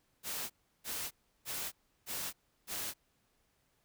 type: noise bursts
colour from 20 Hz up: white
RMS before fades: -39 dBFS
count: 5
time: 0.23-2.94 s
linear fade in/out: 50 ms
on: 270 ms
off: 340 ms
effects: pink hiss -75 dBFS RMS until 3.84 s